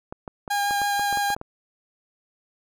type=clicks; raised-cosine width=1 ms; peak=-20 dBFS; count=11; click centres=0.125 / 0.278 / 0.478 / 0.709 / 0.817 / 0.995 / 1.127 / 1.173 / 1.303 / 1.365 / 1.414 s
type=tone with vibrato; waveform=30% pulse; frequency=811 Hz; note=G#5; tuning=41 cents flat; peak=-19 dBFS; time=0.5-1.35 s; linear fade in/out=10 ms; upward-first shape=sine; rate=6.2 Hz; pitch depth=10 cents each way
effects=none